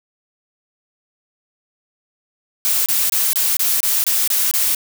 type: noise bursts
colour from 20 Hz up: blue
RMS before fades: -17 dBFS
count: 9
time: 2.65-4.748 s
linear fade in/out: 0 ms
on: 210 ms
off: 26 ms
effects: none